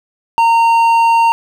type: tone with hard clipping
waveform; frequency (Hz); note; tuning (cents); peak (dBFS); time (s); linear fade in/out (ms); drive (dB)
sine; 920; A#5; -23; -9; 0.38-1.32; 0; 6
effects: none